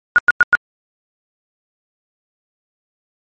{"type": "tone bursts", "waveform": "sine", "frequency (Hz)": 1439, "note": "F#6", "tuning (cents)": -49, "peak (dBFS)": -5, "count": 4, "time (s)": [0.16, 0.552], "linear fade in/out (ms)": 0, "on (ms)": 23, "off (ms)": 100, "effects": ["MP3 32 kbps"]}